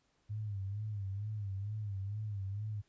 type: tone with vibrato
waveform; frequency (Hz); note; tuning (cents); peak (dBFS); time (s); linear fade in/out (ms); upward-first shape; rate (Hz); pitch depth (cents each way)
sine; 102; G#2; -31; -36; 0.29-2.82; 20; sine; 2.2; 100
effects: pink hiss -75 dBFS RMS until 2.88 s + resampled to 16000 Hz